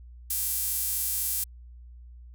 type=tone with high-pass filter; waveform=sawtooth; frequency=392 Hz; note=G4; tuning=in tune; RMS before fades=-29 dBFS; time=0.3-1.44 s; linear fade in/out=5 ms; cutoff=11000 Hz; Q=0.97; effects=added 60 Hz sine -44 dBFS peak until 2.34 s